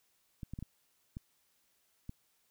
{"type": "clicks", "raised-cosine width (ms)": 5, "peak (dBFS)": -29, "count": 6, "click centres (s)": [0.432, 0.536, 0.589, 0.626, 1.169, 2.094], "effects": ["white hiss -74 dBFS RMS until 2.5 s"]}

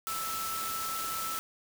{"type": "tone in noise", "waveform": "sine", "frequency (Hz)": 1318.5, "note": "E6", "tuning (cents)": 0, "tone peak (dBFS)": -35, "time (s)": [0.07, 1.39], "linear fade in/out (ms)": 0, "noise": "white", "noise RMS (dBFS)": -37, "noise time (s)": [0.07, 1.39], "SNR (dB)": -1, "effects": []}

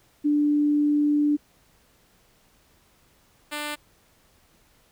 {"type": "tone pair in turn", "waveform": ["sine", "5% pulse"], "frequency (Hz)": [294.4, 296.6], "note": ["D4", "D4"], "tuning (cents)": [4, 17], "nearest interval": "unison", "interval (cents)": 13, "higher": "second", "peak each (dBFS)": -18, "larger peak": "neither", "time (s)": [[0.24, 1.37], [3.51, 3.76]], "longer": "first", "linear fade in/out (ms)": 20, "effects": ["pink hiss -61 dBFS RMS until 4.91 s"]}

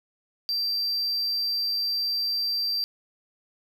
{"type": "tone", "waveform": "triangle", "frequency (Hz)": 4699, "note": "D8", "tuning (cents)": 0, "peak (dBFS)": -23, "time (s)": [0.49, 2.84], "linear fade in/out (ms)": 0, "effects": []}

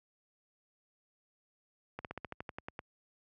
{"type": "slowing click train", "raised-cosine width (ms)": 0.5, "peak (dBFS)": -25, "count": 11, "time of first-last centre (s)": [1.99, 2.791], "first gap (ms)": 58, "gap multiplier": 1.07, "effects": ["high-pass 60 Hz 12 dB/octave"]}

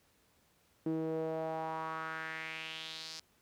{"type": "tone with band-pass filter sweep", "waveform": "sawtooth", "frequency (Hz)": 160, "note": "D#3", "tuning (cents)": 49, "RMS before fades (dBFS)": -39, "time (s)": [0.86, 3.2], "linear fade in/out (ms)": 0, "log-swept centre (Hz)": [330, 5200], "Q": 3.3, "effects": ["pink hiss -70 dBFS RMS until 3.41 s", "high-pass 60 Hz 12 dB/octave"]}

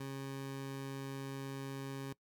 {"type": "tone", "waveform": "20% pulse", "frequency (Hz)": 136.2, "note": "C#3", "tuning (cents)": -30, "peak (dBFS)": -36, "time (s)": [0, 2.13], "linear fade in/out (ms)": 5, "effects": ["noise-tail reverb RT60 0.1 s tail -21 dB re dry"]}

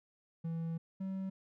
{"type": "tone pair in turn", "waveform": "triangle", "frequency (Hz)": [164.81, 191.14], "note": ["E3", "G3"], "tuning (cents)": [0, -43], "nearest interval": "minor third", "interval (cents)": 257, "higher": "second", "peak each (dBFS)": [-33, -34], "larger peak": "first", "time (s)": [[0.44, 0.78], [1, 1.3]], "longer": "first", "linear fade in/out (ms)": 10, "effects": []}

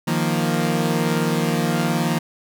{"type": "chord", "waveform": "sawtooth", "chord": "Eb suspended second", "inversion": "none", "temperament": "equal", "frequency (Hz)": [155.56, 174.61, 233.1], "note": ["Eb3", "F3", "Bb3"], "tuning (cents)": [0, 0, 0], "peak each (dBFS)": -19, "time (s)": [0.07, 2.19], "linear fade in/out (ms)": 10, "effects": []}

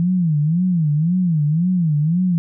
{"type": "tone with vibrato", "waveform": "sine", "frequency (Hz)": 164.81, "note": "E3", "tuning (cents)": 0, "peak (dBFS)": -14, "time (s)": [0, 2.38], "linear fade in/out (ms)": 0, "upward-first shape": "sine", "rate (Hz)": 1.9, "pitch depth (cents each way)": 200, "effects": []}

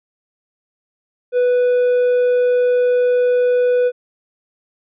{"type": "tone", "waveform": "triangle", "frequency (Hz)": 493.9, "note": "B4", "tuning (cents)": 0, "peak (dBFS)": -10, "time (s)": [1.32, 3.92], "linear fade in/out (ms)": 50, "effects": ["resampled to 8000 Hz"]}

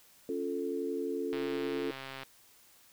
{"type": "chord", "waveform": "sine", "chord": "Db augmented", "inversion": "none", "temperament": "equal", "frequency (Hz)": [277.2, 349.2, 440], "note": ["Db4", "F4", "A4"], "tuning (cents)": [0, 0, 0], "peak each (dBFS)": [-37, -37, -35], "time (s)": [0.29, 1.91], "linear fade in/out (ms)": 2}
{"type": "click train", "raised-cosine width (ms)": 0.3, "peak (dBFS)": -26, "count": 122, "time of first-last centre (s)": [1.33, 2.233], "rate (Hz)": 134}
{"effects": ["white hiss -61 dBFS RMS until 2.92 s"]}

